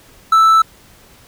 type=tone; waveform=triangle; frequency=1318.5 Hz; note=E6; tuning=in tune; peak=-5 dBFS; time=0.32-0.62 s; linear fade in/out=5 ms; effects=pink hiss -46 dBFS RMS until 1.27 s